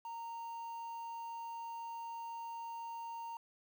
triangle tone with quantisation, 926 Hz, A#5, 12 cents flat, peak -40 dBFS, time 0.05-3.37 s, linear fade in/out 2 ms, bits 10, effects none

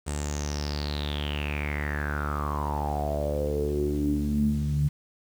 sawtooth tone with low-pass filter sweep, 73.42 Hz, D2, in tune, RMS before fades -28 dBFS, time 0.06-4.89 s, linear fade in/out 20 ms, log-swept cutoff 8500 to 150 Hz, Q 9.1, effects 8-bit

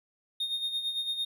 triangle tone with tremolo, 3688 Hz, A#7, 19 cents flat, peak -26 dBFS, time 0.4-1.25 s, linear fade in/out 5 ms, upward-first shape sine, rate 8.9 Hz, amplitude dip 60%, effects none

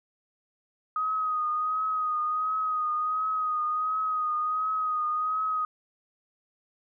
sine tone with vibrato, 1252 Hz, D#6, 10 cents sharp, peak -25 dBFS, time 0.96-5.65 s, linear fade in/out 2 ms, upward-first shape triangle, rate 1.4 Hz, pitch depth 41 cents each way, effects none

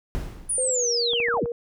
brown noise with exponential decay, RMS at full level -26 dBFS, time 0.15-0.84 s, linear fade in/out 0 ms, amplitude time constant 150 ms
sine linear sweep, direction down, 9956 to 34.65 Hz, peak -22 dBFS, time 0.49-1.45 s, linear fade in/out 10 ms
sine tone with pitch glide, 513 to 473.1 Hz, C5 to A#4, -34 to +26 cents, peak -25 dBFS, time 0.58-1.52 s, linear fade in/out 2 ms, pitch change -140 cents, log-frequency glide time 0.71-0.88 s
clicks, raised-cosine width 1 ms, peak -23 dBFS, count 6, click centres 1.134 / 1.202 / 1.285 / 1.341 / 1.372 / 1.458 s
effects none

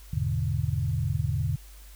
sine chord, E dominant seventh, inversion none, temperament equal, 82.41 / 103.83 / 123.47 / 146.83 Hz, E2 / G#2 / B2 / D3, 0 / 0 / 0 / 0 cents, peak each -30 dBFS, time 0.13-1.56 s, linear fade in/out 5 ms, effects added 50 Hz sine -45 dBFS peak until 1.95 s + white hiss -54 dBFS RMS until 1.95 s

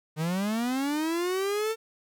45% pulse linear sweep, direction up, 150 to 452.3 Hz, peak -26 dBFS, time 0.16-1.76 s, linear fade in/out 50 ms, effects 11-bit

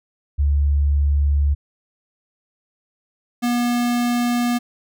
sine / square tone pair in turn, 71.7 / 241.2 Hz, D2 / B3, -41 / -41 cents, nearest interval octave + major sixth, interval 2100 cents, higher second, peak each -14 / -18 dBFS, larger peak first, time 0.38-1.55 / 3.42-4.59 s, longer neither, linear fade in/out 20 ms, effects none

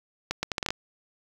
accelerating click train, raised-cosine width 0.2 ms, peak -10 dBFS, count 8, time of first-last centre 0.31-0.705 s, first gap 120 ms, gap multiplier 0.73, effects 7-bit

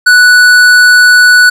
triangle tone with tanh clipping, 1480 Hz, F#6, in tune, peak -3 dBFS, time 0.06-1.5 s, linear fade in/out 10 ms, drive 18 dB, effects none

